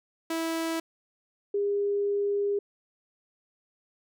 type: tone pair in turn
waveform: sawtooth / sine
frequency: 327.3 / 405.1 Hz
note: E4 / G#4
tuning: -12 / -43 cents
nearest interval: major third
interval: 369 cents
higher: second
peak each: -24 dBFS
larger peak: neither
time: 0.3-0.8 / 1.54-2.59 s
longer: second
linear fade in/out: 5 ms
effects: none